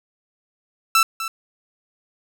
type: tone with echo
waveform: sawtooth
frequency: 1328 Hz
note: E6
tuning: 12 cents sharp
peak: -9 dBFS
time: 0.95-1.03 s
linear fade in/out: 2 ms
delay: 250 ms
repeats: 1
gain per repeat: -12 dB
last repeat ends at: 1.28 s
effects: none